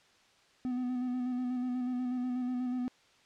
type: tone with vibrato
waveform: triangle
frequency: 250 Hz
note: B3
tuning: 21 cents sharp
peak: -29 dBFS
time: 0.65-2.88 s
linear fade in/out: 0 ms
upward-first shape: square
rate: 8.2 Hz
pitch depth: 23 cents each way
effects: white hiss -64 dBFS RMS until 3.25 s + low-pass 5000 Hz 12 dB/octave